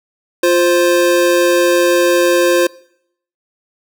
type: tone pair together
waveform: square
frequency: 349.7 / 524 Hz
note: F4 / C5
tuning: +2 / +2 cents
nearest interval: perfect fifth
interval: 700 cents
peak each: -13 dBFS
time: 0.43-2.67 s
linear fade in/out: 5 ms
effects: noise-tail reverb RT60 0.7 s tail -23 dB re dry